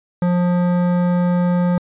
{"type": "tone with hard clipping", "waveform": "sine", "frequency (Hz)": 177.1, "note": "F3", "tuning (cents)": 24, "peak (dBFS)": -16, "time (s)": [0.22, 1.78], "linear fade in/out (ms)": 2, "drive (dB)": 14, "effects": ["resampled to 8000 Hz"]}